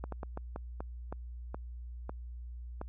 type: slowing click train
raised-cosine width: 1 ms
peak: -25 dBFS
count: 10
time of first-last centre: 0.04-2.814 s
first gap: 83 ms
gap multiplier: 1.31
effects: added 60 Hz sine -41 dBFS peak until 2.88 s